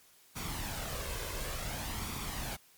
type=noise with flanger; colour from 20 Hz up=pink; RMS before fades=-38 dBFS; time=0.35-2.57 s; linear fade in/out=20 ms; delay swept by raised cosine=0.86 to 1.96 ms; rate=0.56 Hz; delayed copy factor=+0.5; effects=white hiss -62 dBFS RMS until 2.77 s + MP3 96 kbps